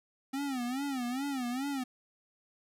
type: tone with vibrato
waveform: square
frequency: 261.6 Hz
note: C4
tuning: in tune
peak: -33 dBFS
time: 0.33-1.84 s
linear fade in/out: 10 ms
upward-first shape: sine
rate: 2.4 Hz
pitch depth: 150 cents each way
effects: resampled to 32000 Hz + 11-bit